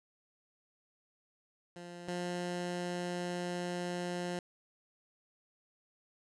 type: tone pair in turn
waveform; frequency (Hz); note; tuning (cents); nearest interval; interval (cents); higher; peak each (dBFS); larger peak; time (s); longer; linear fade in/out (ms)
15% pulse; 174.61 / 176.84; F3 / F3; 0 / +22; unison; 22; second; -39 / -29; second; 1.76-2.08 / 2.08-4.39; second; 2
effects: resampled to 22050 Hz